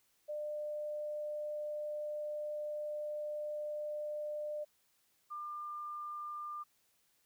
sine tone pair in turn, 599 / 1198 Hz, D5 / D6, +34 / +34 cents, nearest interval octave, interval 1200 cents, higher second, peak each -37 / -40 dBFS, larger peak first, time 0.28-4.65 / 5.3-6.64 s, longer first, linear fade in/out 20 ms, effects white hiss -74 dBFS RMS until 7.25 s

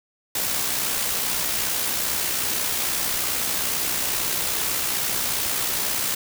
white noise with amplitude modulation, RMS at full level -23 dBFS, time 0.35-6.15 s, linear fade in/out 5 ms, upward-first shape sine, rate 62.4 Hz, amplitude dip 35%, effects none

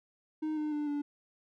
triangle tone with pitch steps, 310 / 303.3 / 296.7 / 290.2 Hz, D#4 / D#4 / D4 / D4, -6 / -44 / +18 / -21 cents, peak -29 dBFS, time 0.42-1.02 s, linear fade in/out 10 ms, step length 150 ms, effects none

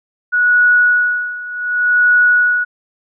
sine tone with tremolo, 1464 Hz, F#6, 19 cents flat, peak -7 dBFS, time 0.32-2.65 s, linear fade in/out 20 ms, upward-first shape sine, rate 0.67 Hz, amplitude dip 85%, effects none

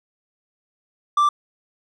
triangle tone, 1174.7 Hz, D6, in tune, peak -12 dBFS, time 1.17-1.29 s, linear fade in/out 5 ms, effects resampled to 24000 Hz

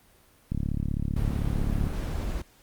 click train, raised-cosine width 5 ms, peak -16 dBFS, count 49, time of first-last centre 0.52-1.868 s, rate 35.6 Hz
brown noise, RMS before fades -30 dBFS, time 1.16-2.42 s, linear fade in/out 5 ms
effects pink hiss -59 dBFS RMS until 2.62 s + Opus 32 kbps

